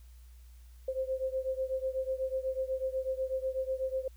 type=beating tone pair; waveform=sine; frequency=521 / 529.1 Hz; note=C5 / C5; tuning=-7 / +19 cents; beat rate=8.1 Hz; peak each=-33 / -35 dBFS; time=0.88-4.08 s; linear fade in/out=5 ms; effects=added 60 Hz sine -50 dBFS peak until 4.16 s + white hiss -67 dBFS RMS until 4.16 s